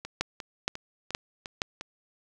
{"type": "two click trains", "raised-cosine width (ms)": 0.2, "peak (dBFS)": [-20, -9], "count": [6, 4], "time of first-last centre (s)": [[0.05, 1.811], [0.21, 1.618]], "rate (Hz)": [2.84, 2.13], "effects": []}